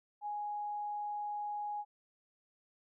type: tone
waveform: sine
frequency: 830.6 Hz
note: G#5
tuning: in tune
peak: -36 dBFS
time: 0.21-1.85 s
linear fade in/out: 50 ms
effects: none